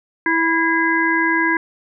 harmonic tone with a mistuned harmonic, 328.1 Hz, E4, 8 cents flat, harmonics 1 / 3 / 5 / 6, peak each -20 / -21 / -18 / -22 dBFS, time 0.26-1.57 s, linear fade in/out 2 ms, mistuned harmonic 6, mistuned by +60 cents, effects none

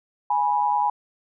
sine tone pair together, 830.6 / 980.1 Hz, G#5 / B5, 0 / -13 cents, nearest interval minor third, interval 287 cents, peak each -21 / -22 dBFS, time 0.3-0.9 s, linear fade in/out 5 ms, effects none

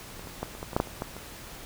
clicks, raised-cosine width 1 ms, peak -28 / -28 / -16 / -29 / -22 / -23 / -9 / -9 / -29 / -16 / -26 dBFS, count 11, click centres 0.194 / 0.272 / 0.43 / 0.551 / 0.629 / 0.732 / 0.765 / 0.801 / 0.873 / 1.021 / 1.166 s, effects pink hiss -44 dBFS RMS until 1.65 s

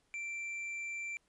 sine tone with hard clipping, 2349 Hz, D7, in tune, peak -39 dBFS, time 0.14-1.17 s, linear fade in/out 0 ms, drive 4 dB, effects pink hiss -75 dBFS RMS until 1.28 s + resampled to 24000 Hz

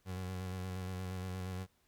30% pulse tone with vibrato, 92.5 Hz, F#2, in tune, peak -36 dBFS, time 0.05-1.67 s, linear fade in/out 50 ms, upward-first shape square, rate 8.5 Hz, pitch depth 26 cents each way, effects pink hiss -74 dBFS RMS until 1.87 s

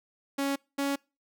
sawtooth tone pair in turn, 277.5 / 279.3 Hz, C#4 / C#4, +2 / +13 cents, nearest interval unison, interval 11 cents, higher second, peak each -23 dBFS, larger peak neither, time 0.38-0.56 / 0.78-0.96 s, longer neither, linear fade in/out 10 ms, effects noise-tail reverb RT60 0.3 s tail -26 dB re dry

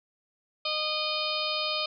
harmonic tone, 614 Hz, D#5, 23 cents flat, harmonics 1 / 2 / 4 / 5 / 6 / 7 / 8, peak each -35 / -35 / -35 / -35 / -35 / -35 / -35 dBFS, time 0.65-1.86 s, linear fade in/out 5 ms, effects none

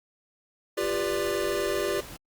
square chord, G dominant seventh, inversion third, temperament equal with one note detuned, 349.2 / 397.5 / 493.9 / 587.3 Hz, F4 / G4 / B4 / D5, 0 / +24 / 0 / 0 cents, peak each -33 / -30 / -35 / -32 dBFS, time 0.77-2.01 s, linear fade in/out 10 ms
pink noise, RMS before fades -43 dBFS, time 0.8-2.17 s, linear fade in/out 10 ms
effects Opus 48 kbps

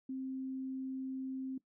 sine tone, 263.2 Hz, C4, 10 cents sharp, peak -37 dBFS, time 0.09-1.58 s, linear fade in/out 5 ms, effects noise-tail reverb RT60 0.1 s tail -18 dB re dry

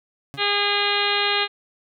30% pulse tone with exponential decay, 140 Hz, C#3, 18 cents sharp, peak -28 dBFS, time 0.34-0.46 s, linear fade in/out 0 ms, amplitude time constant 26 ms
harmonic tone, 407.9 Hz, G#4, 31 cents flat, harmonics 1 / 2 / 3 / 4 / 5 / 6 / 7 / 8 / 9 / 10, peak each -28 / -28 / -28 / -28 / -28 / -28 / -28 / -28 / -28 / -28 dBFS, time 0.37-1.48 s, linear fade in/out 50 ms
effects none

